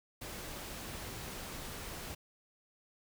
pink noise, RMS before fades -44 dBFS, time 0.21-2.15 s, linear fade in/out 10 ms, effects none

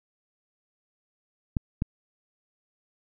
clicks, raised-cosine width 5 ms, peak -13 dBFS, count 2, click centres 1.568 / 1.821 s, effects none

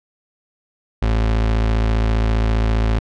35% pulse tone, 55 Hz, A1, in tune, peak -13 dBFS, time 1.02-2.99 s, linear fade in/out 5 ms, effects low-pass 4000 Hz 12 dB/octave

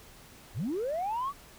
sine linear sweep, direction up, 69.7 to 1167 Hz, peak -28 dBFS, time 0.54-1.33 s, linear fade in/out 50 ms, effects tanh soft clip ceiling -26 dBFS + pink hiss -53 dBFS RMS until 1.58 s

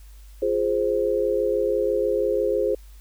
sine chord, F minor, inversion none, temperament equal, 349.2 / 415.3 / 523.3 Hz, F4 / Ab4 / C5, 0 / 0 / 0 cents, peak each -27 / -23 / -23 dBFS, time 0.42-2.75 s, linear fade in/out 5 ms, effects added 50 Hz sine -42 dBFS peak until 3 s + white hiss -57 dBFS RMS until 3 s

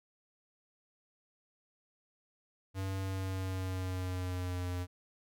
square tone with pitch glide, 96 to 89.57 Hz, G2 to F2, -36 to +44 cents, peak -35 dBFS, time 2.74-4.87 s, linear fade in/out 50 ms, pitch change -120 cents, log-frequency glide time 3.01-4.66 s, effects none

